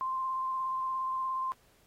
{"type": "tone with vibrato", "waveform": "sine", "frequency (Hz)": 1046.5, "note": "C6", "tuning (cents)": 0, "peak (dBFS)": -30, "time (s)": [0.01, 1.52], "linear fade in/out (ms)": 0, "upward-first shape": "square", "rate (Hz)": 17, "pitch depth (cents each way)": 11, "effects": ["pink hiss -66 dBFS RMS until 1.86 s", "AAC 48 kbps"]}